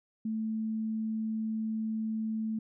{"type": "tone", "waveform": "sine", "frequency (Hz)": 220, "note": "A3", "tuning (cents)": 0, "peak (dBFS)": -30, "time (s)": [0.25, 2.59], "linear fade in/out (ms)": 5, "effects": []}